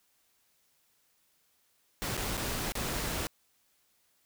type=noise with dropouts; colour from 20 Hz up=pink; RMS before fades=-34 dBFS; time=2.02-3.27 s; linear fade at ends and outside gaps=0 ms; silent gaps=2.169-2.176 / 2.37-2.376 / 2.721-2.753 s; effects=white hiss -71 dBFS RMS until 4.25 s